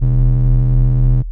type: ring-modulated tone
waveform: triangle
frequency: 80.5 Hz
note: E2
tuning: 41 cents flat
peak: -4 dBFS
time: 0.01-1.23 s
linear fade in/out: 20 ms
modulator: 44.1 Hz
effects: noise-tail reverb RT60 0.1 s tail -26 dB re dry + added 40 Hz sine -21 dBFS peak until 1.31 s